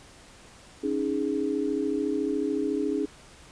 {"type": "chord", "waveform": "sine", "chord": "C# suspended second", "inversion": "none", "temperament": "equal", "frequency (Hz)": [277.2, 311.1, 415.3], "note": ["C#4", "D#4", "G#4"], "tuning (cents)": [0, 0, 0], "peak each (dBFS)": -29, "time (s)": [0.83, 3.06], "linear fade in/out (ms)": 10, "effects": ["pink hiss -51 dBFS RMS until 3.51 s", "resampled to 22050 Hz"]}